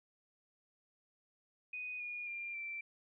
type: tone with pitch steps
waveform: sine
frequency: 2489 / 2439 / 2390 / 2343 Hz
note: D#7 / D#7 / D7 / D7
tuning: 0 / -35 / +30 / -5 cents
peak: -40 dBFS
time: 1.73-2.81 s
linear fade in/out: 5 ms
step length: 270 ms
effects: none